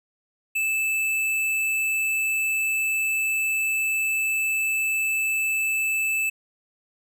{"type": "tone with tanh clipping", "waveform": "sine", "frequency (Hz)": 2629, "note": "E7", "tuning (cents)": -5, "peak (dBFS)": -23, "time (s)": [0.55, 6.3], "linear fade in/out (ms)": 10, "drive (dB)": 16, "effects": []}